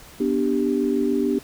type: chord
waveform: sine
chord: G major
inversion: first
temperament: equal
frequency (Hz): 246.9 / 293.7 / 392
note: B3 / D4 / G4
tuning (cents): 0 / 0 / 0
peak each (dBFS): -23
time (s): 0.2-1.39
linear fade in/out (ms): 5
effects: pink hiss -45 dBFS RMS until 1.43 s